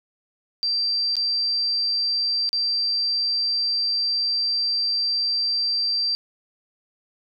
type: tone with dropouts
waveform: sine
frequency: 4699 Hz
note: D8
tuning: in tune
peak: -20 dBFS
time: 0.63-6.15 s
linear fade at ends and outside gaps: 0 ms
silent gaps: 1.155-1.167 / 2.491-2.53 s
effects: none